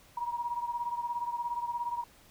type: beating tone pair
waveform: sine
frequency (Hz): 950 / 967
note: A#5 / B5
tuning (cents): +33 / -37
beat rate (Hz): 17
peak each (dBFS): -33 / -37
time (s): 0.17-2.04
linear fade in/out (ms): 5
effects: pink hiss -59 dBFS RMS until 2.3 s